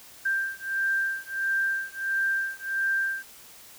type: beating tone pair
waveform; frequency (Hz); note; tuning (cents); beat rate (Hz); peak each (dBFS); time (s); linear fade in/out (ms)
sine; 1578 / 1579.5; G6 / G6; +11 / +13; 1.5; -28; 0.25-3.23; 10
effects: white hiss -49 dBFS RMS until 3.78 s